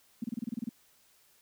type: tone bursts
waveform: sine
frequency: 229.9 Hz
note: A#3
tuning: 24 cents flat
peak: -30 dBFS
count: 10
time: 0.22-0.692 s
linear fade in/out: 5 ms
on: 22 ms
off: 28 ms
effects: white hiss -65 dBFS RMS until 1.41 s